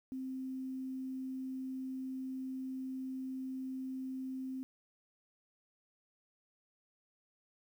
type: tone with quantisation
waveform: sine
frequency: 261.6 Hz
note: C4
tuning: in tune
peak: -38 dBFS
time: 0.12-4.63 s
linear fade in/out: 0 ms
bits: 11
effects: none